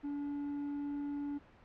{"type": "tone", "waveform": "triangle", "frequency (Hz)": 287.3, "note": "D4", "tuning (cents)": -38, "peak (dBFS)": -34, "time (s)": [0.03, 1.39], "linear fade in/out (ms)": 20, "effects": ["pink hiss -60 dBFS RMS until 1.64 s", "low-pass 2000 Hz 12 dB/octave"]}